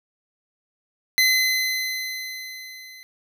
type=tone with level ramp; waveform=25% pulse; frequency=2040 Hz; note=C7; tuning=44 cents flat; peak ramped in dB=-11 to -38 dBFS; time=1.18-3.03 s; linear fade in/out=0 ms; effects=none